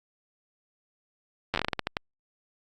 slowing click train, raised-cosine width 0.3 ms, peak -10 dBFS, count 12, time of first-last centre 1.54-1.969 s, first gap 9 ms, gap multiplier 1.27, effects Opus 48 kbps

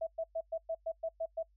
sine tone bursts, 654 Hz, E5, 14 cents flat, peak -32 dBFS, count 9, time 0.01-1.43 s, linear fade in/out 10 ms, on 60 ms, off 110 ms, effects noise-tail reverb RT60 0.1 s tail -26 dB re dry + added 50 Hz sine -65 dBFS peak until 1.56 s

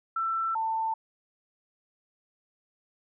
sine tone pair in turn, 1336 / 891.7 Hz, E6 / A5, +23 / +23 cents, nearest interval perfect fifth, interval 700 cents, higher first, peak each -26 dBFS, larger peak neither, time 0.16-0.55 / 0.55-0.94 s, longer neither, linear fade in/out 5 ms, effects none

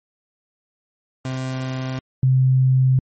30% pulse / sine tone pair in turn, 130.3 / 130.3 Hz, C3 / C3, -7 / -7 cents, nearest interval unison, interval 0 cents, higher neither, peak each -21 / -12 dBFS, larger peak second, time 1.25-1.99 / 2.23-2.99 s, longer second, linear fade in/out 2 ms, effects MP3 32 kbps

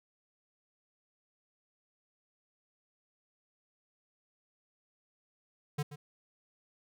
square tone with echo, 146.83 Hz, D3, in tune, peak -31 dBFS, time 5.78-5.83 s, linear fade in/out 10 ms, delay 130 ms, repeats 1, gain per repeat -13 dB, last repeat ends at 5.96 s, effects none

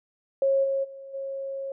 sine tone with level steps, 544 Hz, C#5, 33 cents flat, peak -19 / -23 / -39 / -30 dBFS, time 0.42-1.72 s, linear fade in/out 2 ms, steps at 0.63 / 0.83 / 1.13 s, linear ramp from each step 20 ms, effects none

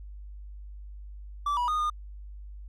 triangle tone with pitch steps, 1161 / 973 / 1232 / 1218 Hz, D6 / B5 / D#6 / D#6, -20 / -26 / -17 / -37 cents, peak -23 dBFS, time 1.46-1.9 s, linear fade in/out 5 ms, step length 110 ms, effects added 50 Hz sine -40 dBFS peak until 2.68 s

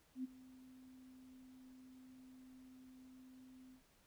sine tone with ADSR envelope, 257.8 Hz, C4, 26 cents flat, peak -38 dBFS, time 0.15-3.82 s, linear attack 90 ms, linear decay 20 ms, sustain -19 dB, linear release 95 ms, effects pink hiss -72 dBFS RMS until 4.06 s

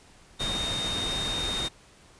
sine tone in noise, 3690 Hz, A#7, 18 cents flat, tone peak -29 dBFS, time 0.39-1.69 s, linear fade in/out 20 ms, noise pink, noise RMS -33 dBFS, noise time 0.39-1.69 s, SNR +1 dB, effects pink hiss -55 dBFS RMS until 2.19 s + resampled to 22050 Hz

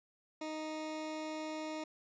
20% pulse tone, 311.1 Hz, D#4, in tune, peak -34 dBFS, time 0.41-1.84 s, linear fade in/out 5 ms, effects resampled to 16000 Hz

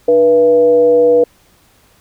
sine tone with frequency modulation, 485.9 Hz, B4, 28 cents flat, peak -6 dBFS, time 0.08-1.24 s, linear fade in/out 5 ms, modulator 185 Hz, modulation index 0.43, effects pink hiss -51 dBFS RMS until 2 s

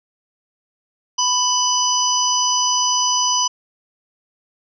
harmonic tone, 994 Hz, B5, 11 cents sharp, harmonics 1 / 3 / 5 / 6, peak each -20 / -23 / -23 / -19 dBFS, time 1.18-3.48 s, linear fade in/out 10 ms, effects none

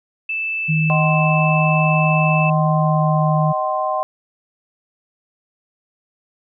sine tone, 2637 Hz, E7, in tune, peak -20 dBFS, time 0.29-2.5 s, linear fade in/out 5 ms
sine tone with pitch glide, 157.5 to 155.51 Hz, D#3 to D#3, +21 to -1 cents, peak -15 dBFS, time 0.68-3.53 s, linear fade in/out 20 ms, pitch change -22 cents, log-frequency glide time 2.72-3.2 s
sine chord, C diminished, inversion first, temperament equal with one note detuned, 622.3 / 759 / 1046.5 Hz, Eb5 / Gb5 / C6, 0 / +44 / 0 cents, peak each -22 dBFS, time 0.9-4.03 s, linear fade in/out 0 ms
effects none

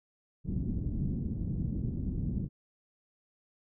white low-pass noise, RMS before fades -33 dBFS, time 0.44-2.49 s, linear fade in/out 50 ms, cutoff 220 Hz, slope 24 dB/octave, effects none

